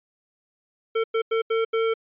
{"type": "tone bursts at uneven times", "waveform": "square", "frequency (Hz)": 450.5, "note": "A4", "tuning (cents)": 41, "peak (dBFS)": -21, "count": 5, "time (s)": [[0.95, 1.04], [1.14, 1.22], [1.31, 1.42], [1.5, 1.65], [1.73, 1.94]], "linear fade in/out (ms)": 10, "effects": ["resampled to 8000 Hz"]}